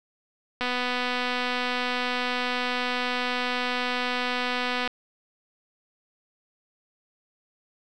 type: click train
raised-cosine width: 0.3 ms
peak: -12 dBFS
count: 1059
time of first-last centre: 0.61-4.876 s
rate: 248 Hz
effects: none